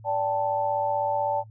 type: chord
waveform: sine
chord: D suspended fourth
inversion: none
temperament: equal with one note detuned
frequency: 579.6 / 784 / 880 Hz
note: D5 / G5 / A5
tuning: -23 / 0 / 0 cents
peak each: -27 / -29 / -26 dBFS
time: 0.04-1.44 s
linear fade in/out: 50 ms
effects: noise-tail reverb RT60 0.1 s tail -18 dB re dry + added 109 Hz sine -44 dBFS peak until 1.5 s